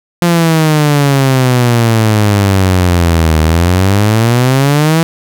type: exponential two-way sweep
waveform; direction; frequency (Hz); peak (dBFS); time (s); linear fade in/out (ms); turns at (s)
sawtooth; down then up; 174.61 to 77.78 to 166.7; -3; 0.22-5.03; 0; 3.41
effects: none